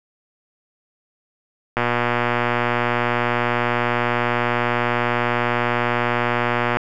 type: click train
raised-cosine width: 0.5 ms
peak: -4 dBFS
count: 601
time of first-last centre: 1.77-6.77 s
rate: 120 Hz
effects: none